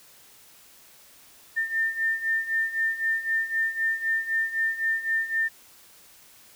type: beating tone pair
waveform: sine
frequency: 1800 / 1803.9 Hz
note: A6 / A6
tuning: +39 / +43 cents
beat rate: 3.9 Hz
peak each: -29 / -25 dBFS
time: 1.56-5.49 s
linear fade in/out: 20 ms
effects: white hiss -53 dBFS RMS until 6.55 s